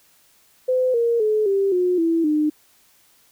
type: tone with pitch steps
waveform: sine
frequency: 510 / 467.7 / 428.9 / 393.3 / 360.6 / 330.7 / 303.2 Hz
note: C5 / A#4 / A4 / G4 / F#4 / E4 / D#4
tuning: -44 / +6 / -44 / +6 / -45 / +6 / -45 cents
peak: -16 dBFS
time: 0.68-2.5 s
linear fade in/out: 10 ms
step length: 260 ms
effects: white hiss -57 dBFS RMS until 3.31 s